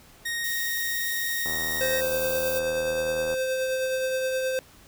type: tone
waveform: sawtooth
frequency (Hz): 1864.7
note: A#6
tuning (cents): 0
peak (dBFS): -24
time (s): 0.25-2.01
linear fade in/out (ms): 10
type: noise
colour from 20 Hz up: violet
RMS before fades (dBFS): -33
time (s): 0.44-2.59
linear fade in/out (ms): 2
type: click train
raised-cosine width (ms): 1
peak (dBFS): -23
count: 152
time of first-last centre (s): 1.46-3.34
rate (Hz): 80.3
type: tone with tremolo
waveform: square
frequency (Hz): 520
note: C5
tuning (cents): -11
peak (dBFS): -24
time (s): 1.81-4.59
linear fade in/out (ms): 0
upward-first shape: triangle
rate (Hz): 9.5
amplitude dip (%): 30
effects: pink hiss -53 dBFS RMS until 4.87 s